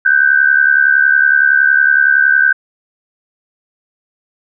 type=tone pair together; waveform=sine; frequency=1510.2 / 1581 Hz; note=F#6 / G6; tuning=+35 / +14 cents; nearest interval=minor second; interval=79 cents; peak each=-10 dBFS; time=0.05-2.53 s; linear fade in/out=10 ms; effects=none